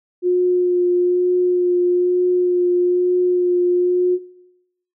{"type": "tone with vibrato", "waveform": "sine", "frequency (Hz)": 357.9, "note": "F4", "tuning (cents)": 42, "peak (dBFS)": -13, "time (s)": [0.22, 4.19], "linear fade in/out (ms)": 50, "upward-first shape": "sine", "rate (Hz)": 1.1, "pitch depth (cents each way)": 13, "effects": ["noise-tail reverb RT60 0.9 s tail -20 dB re dry"]}